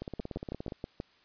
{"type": "two click trains", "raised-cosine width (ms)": 2, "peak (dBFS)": [-24, -22], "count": [13, 6], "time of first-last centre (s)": [[0.02, 0.722], [0.2, 1.001]], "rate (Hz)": [17.1, 6.24], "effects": ["white hiss -64 dBFS RMS until 1.24 s", "resampled to 11025 Hz"]}